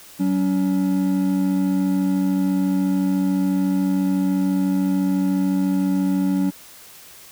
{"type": "tone pair together", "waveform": "triangle", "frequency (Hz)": [188.6, 282.6], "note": ["F#3", "C#4"], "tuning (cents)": [33, 34], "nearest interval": "perfect fifth", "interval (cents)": 701, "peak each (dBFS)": -18, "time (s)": [0.19, 6.51], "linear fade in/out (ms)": 20, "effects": ["white hiss -44 dBFS RMS until 7.31 s"]}